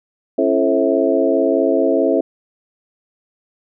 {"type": "tone cluster", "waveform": "sine", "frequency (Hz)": [272.1, 336.8, 436.7, 535, 652], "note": ["C#4", "E4", "A4", "C5", "E5"], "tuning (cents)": [-32, 37, -13, 38, -19], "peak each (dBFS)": -19, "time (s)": [0.38, 2.21], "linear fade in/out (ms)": 5, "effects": []}